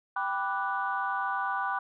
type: chord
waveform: sine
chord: G major seventh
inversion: none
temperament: equal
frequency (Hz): 784 / 987.8 / 1174.7 / 1480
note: G5 / B5 / D6 / F#6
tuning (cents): 0 / 0 / 0 / 0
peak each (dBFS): -33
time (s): 0.16-1.79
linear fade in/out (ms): 5
effects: tanh soft clip ceiling -18 dBFS